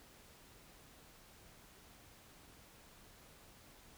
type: silence
effects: pink hiss -61 dBFS RMS until 3.97 s